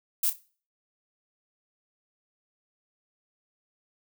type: noise with echo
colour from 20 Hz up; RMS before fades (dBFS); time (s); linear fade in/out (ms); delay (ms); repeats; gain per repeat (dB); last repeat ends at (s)
violet; -25; 0.23-0.3; 5; 31; 3; -12; 0.393
effects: noise-tail reverb RT60 0.4 s tail -19 dB re dry

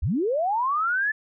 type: linear sweep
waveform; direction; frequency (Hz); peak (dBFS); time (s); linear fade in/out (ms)
sine; up; 49 to 1760; -21; 0.02-1.12; 10
effects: none

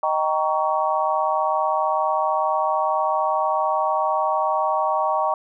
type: chord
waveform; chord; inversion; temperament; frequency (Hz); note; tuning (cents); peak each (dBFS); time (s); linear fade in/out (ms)
sine; Eb dominant seventh; none; just; 622.3 / 777.8 / 933.4 / 1120.1; Eb5 / G5 / Bb5 / Db6; 0 / -14 / +2 / +18; -24; 0.03-5.34; 2
effects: none

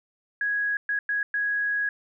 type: tone bursts at uneven times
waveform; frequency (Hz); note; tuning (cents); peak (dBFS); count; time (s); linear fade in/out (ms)
sine; 1661.2; G#6; 0; -23; 4; 0.41-0.77 / 0.89-0.99 / 1.09-1.23 / 1.34-1.89; 2
effects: none

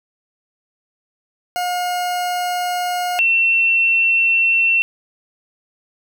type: tone pair in turn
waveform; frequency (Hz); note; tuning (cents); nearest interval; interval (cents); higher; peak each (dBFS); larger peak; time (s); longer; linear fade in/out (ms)
40% pulse / sine; 716 / 2703; F5 / E7; +43 / +43; octave + major seventh; 2300; second; -18 / -12; second; 1.56-3.19 / 3.19-4.82; neither; 0
effects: 9-bit

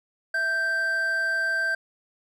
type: tone pair together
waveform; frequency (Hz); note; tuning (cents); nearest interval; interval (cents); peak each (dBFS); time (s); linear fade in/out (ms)
triangle; 659.3 / 1566.6; E5 / G6; 0 / -2; octave + minor third; 1498; -33 / -21; 0.34-1.75; 5
effects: none

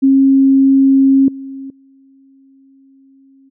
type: tone with level steps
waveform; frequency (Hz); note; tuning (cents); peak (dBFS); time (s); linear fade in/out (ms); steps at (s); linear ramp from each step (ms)
sine; 270.2; C#4; -44; -6 / -25 / -44; 0.02-3.5; 20; 1.28 / 1.7; 2
effects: none

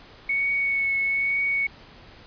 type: tone with vibrato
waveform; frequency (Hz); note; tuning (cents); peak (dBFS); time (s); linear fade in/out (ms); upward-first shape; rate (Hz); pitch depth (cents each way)
sine; 2217; C#7; 0; -21; 0.29-1.67; 5; triangle; 1.1; 18
effects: pink hiss -48 dBFS RMS until 2.26 s + resampled to 11025 Hz

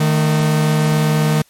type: tone pair together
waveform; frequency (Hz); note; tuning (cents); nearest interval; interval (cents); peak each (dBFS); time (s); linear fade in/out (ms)
45% pulse; 153.87 / 221; D#3 / A3; -19 / +8; tritone; 627; -13 / -21; 0-1.42; 5
effects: white hiss -54 dBFS RMS until 1.49 s + MP3 64 kbps

